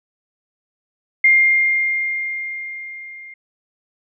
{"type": "tone with level ramp", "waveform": "sine", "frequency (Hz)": 2114, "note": "C7", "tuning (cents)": 17, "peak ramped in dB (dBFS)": [-8, -35], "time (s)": [1.24, 3.34], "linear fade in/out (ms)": 5, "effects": []}